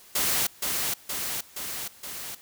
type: noise with echo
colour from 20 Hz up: white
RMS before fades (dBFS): -25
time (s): 0.15-0.47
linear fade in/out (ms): 5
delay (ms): 470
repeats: 4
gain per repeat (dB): -3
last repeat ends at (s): 2.35
effects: white hiss -52 dBFS RMS until 2.41 s